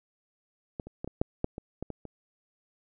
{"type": "clicks", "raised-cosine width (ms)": 2, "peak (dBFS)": [-21, -30, -21, -23, -11, -13, -24, -21, -23, -28], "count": 10, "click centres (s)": [0.798, 0.87, 1.045, 1.076, 1.215, 1.444, 1.581, 1.826, 1.903, 2.053], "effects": []}